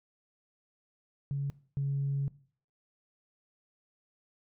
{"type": "tone pair in turn", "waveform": "sine", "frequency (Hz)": [140, 139.21], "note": ["C#3", "C#3"], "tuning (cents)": [18, 8], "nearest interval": "unison", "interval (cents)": 10, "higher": "first", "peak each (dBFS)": [-29, -27], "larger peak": "second", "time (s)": [[1.31, 1.5], [1.77, 2.28]], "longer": "second", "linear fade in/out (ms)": 0, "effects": ["noise-tail reverb RT60 0.5 s tail -20 dB re dry", "tanh soft clip ceiling -24 dBFS"]}